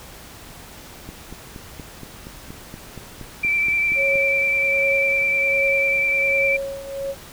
click train, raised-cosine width 3 ms, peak -22 dBFS, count 14, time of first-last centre 1.09-4.156 s, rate 4.24 Hz
sine tone with vibrato, 2339 Hz, D7, 8 cents flat, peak -17 dBFS, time 3.43-6.57 s, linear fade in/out 10 ms, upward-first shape square, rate 10 Hz, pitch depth 16 cents each way
sine tone with tremolo, 550 Hz, C#5, 14 cents flat, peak -20 dBFS, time 3.95-7.15 s, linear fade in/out 50 ms, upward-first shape triangle, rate 1.3 Hz, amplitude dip 80%
effects pink hiss -41 dBFS RMS until 7.32 s

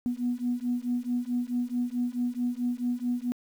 sine beating tone pair, 242.1 / 246.7 Hz, B3 / B3, -34 / -2 cents, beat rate 4.6 Hz, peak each -29 dBFS, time 0.06-3.32 s, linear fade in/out 0 ms, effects tanh soft clip ceiling -19 dBFS + 9-bit

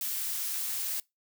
blue noise with high-pass filter sweep, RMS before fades -33 dBFS, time 0.01-1 s, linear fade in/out 2 ms, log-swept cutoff 1300 to 460 Hz, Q 0.73, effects noise-tail reverb RT60 0.2 s tail -24 dB re dry

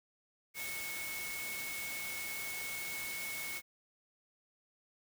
sine tone in noise, 2200 Hz, C#7, 14 cents flat, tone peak -41 dBFS, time 0.54-3.62 s, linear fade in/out 50 ms, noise white, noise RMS -43 dBFS, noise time 0.54-3.62 s, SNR -1 dB, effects none

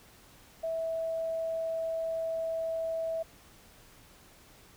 sine tone, 653 Hz, E5, 17 cents flat, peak -30 dBFS, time 0.63-3.23 s, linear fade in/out 10 ms, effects pink hiss -57 dBFS RMS until 4.76 s

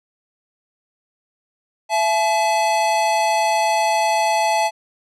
square tone pair together, 671 / 858.7 Hz, E5 / A5, +31 / -42 cents, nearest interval major third, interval 427 cents, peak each -21 / -18 dBFS, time 1.89-4.71 s, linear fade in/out 50 ms, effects low-pass 9000 Hz 12 dB/octave

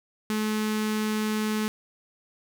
sawtooth tone with notch filter, 214.9 Hz, A3, 41 cents flat, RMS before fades -27 dBFS, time 0.3-1.68 s, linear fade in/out 0 ms, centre 650 Hz, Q 1.6, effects none

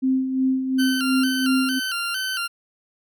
sine tone with tremolo, 261.9 Hz, C4, 2 cents sharp, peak -16 dBFS, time 0.02-1.8 s, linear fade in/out 20 ms, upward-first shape sine, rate 2.8 Hz, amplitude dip 55%
20% pulse tone with vibrato, 1456 Hz, F#6, 28 cents flat, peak -19 dBFS, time 0.78-2.48 s, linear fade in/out 20 ms, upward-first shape square, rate 2.2 Hz, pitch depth 83 cents each way
effects none

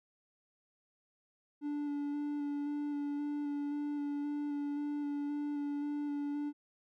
triangle tone with vibrato, 290.3 Hz, D4, 20 cents flat, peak -32 dBFS, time 1.61-6.53 s, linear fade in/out 50 ms, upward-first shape square, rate 1.9 Hz, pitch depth 12 cents each way, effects none

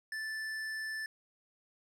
triangle tone with hard clipping, 1757 Hz, A6, 3 cents flat, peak -38 dBFS, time 0.12-1.06 s, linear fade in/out 2 ms, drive 14 dB, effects none

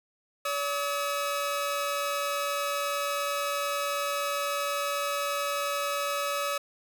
sawtooth tone pair together, 571 / 1281.9 Hz, D5 / E6, -49 / -49 cents, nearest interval octave + major second, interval 1400 cents, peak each -27 dBFS, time 0.45-6.58 s, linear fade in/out 5 ms, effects none

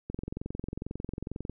click train, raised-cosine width 3 ms, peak -22 dBFS, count 32, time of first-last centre 0.1-1.496 s, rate 22.2 Hz, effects none

